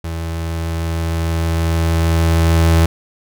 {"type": "tone with level ramp", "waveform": "35% pulse", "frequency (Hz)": 82.41, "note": "E2", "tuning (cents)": 0, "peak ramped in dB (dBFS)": [-20, -7], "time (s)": [0.04, 2.86], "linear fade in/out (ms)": 5, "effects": []}